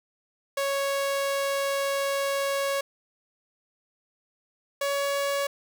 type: tone pair in turn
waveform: sawtooth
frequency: 554.4 / 561.5 Hz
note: C#5 / C#5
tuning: 0 / +22 cents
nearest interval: unison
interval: 22 cents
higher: second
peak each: -21 dBFS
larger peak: neither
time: 0.57-2.81 / 4.81-5.47 s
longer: first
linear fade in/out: 5 ms
effects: none